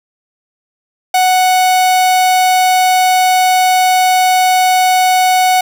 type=tone; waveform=45% pulse; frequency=740 Hz; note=F#5; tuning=in tune; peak=-8 dBFS; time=1.14-5.61 s; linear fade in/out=5 ms; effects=none